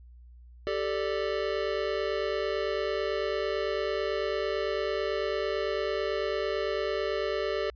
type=chord; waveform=square; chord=G suspended second; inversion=none; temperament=just; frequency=392 / 441 / 588 Hz; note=G4 / A4 / D5; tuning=0 / +4 / +2 cents; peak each=-33 dBFS; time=0.67-7.7 s; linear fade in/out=0 ms; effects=added 60 Hz sine -48 dBFS peak until 7.75 s + resampled to 11025 Hz